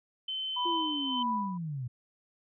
sine tone, 3069 Hz, G7, 37 cents flat, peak -32 dBFS, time 0.28-1.23 s, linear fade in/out 5 ms
sine tone with tremolo, 987.8 Hz, B5, in tune, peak -28 dBFS, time 0.56-1.58 s, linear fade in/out 10 ms, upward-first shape sine, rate 1.7 Hz, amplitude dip 85%
sine linear sweep, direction down, 349.2 to 117.2 Hz, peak -33 dBFS, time 0.65-1.88 s, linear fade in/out 10 ms
effects none

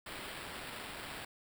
white noise with sample-and-hold, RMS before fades -45 dBFS, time 0.06-1.25 s, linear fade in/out 5 ms, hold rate 6300 Hz, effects none

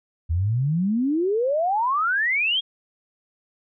sine exponential sweep, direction up, 77.78 to 3322 Hz, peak -19 dBFS, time 0.29-2.61 s, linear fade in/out 20 ms, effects none

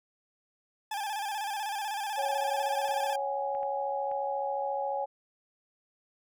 40% pulse tone with vibrato, 830.6 Hz, G#5, in tune, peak -31 dBFS, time 0.91-3.16 s, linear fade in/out 5 ms, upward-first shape square, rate 16 Hz, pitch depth 66 cents each way
sine chord, C# suspended fourth, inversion none, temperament equal with one note detuned, 554.4 / 756.4 / 830.6 Hz, C#5 / F#5 / G#5, 0 / +38 / 0 cents, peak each -33 / -38 / -32 dBFS, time 2.17-5.06 s, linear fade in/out 20 ms
clicks, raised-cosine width 0.5 ms, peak -36 dBFS, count 4, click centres 2.89 / 3.55 / 3.631 / 4.115 s
effects none

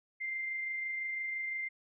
sine tone with amplitude modulation, 2093 Hz, C7, in tune, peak -33 dBFS, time 0.2-1.69 s, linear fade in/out 20 ms, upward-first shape sine, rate 25.9 Hz, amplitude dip 25%, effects none

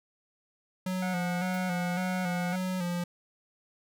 square tone with vibrato, 180 Hz, F#3, 47 cents flat, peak -30 dBFS, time 0.86-3.04 s, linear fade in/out 5 ms, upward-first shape square, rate 1.8 Hz, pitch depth 48 cents each way
harmonic tone, 729 Hz, F#5, 26 cents flat, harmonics 1 / 2 / 3, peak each -37 / -40 / -42 dBFS, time 1.02-2.56 s, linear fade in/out 5 ms
white noise with exponential decay, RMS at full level -44 dBFS, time 1.54-1.63 s, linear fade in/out 1 ms, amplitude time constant 18 ms
effects none

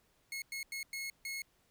sawtooth tone bursts at uneven times, 2173 Hz, C#7, 35 cents flat, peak -35 dBFS, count 5, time 0.32-0.42 / 0.52-0.63 / 0.72-0.83 / 0.93-1.1 / 1.25-1.42 s, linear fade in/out 2 ms, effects pink hiss -72 dBFS RMS until 1.7 s

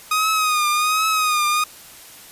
sawtooth tone with vibrato, 1244.5 Hz, D#6, in tune, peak -13 dBFS, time 0.11-1.64 s, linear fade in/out 5 ms, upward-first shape triangle, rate 1.3 Hz, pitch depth 70 cents each way, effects white hiss -42 dBFS RMS until 2.31 s + resampled to 32000 Hz

